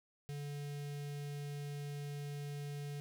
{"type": "tone with notch filter", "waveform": "square", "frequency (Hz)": 144.4, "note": "D3", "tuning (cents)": -29, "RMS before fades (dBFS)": -43, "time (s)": [0.29, 3], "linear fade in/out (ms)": 0, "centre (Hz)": 1100, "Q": 1, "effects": []}